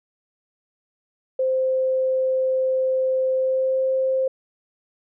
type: tone with pitch glide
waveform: sine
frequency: 521 to 525.5 Hz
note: C5 to C5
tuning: -7 to +7 cents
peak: -18 dBFS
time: 1.39-4.28 s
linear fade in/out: 5 ms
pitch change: +14 cents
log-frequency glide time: 3.35-3.82 s
effects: none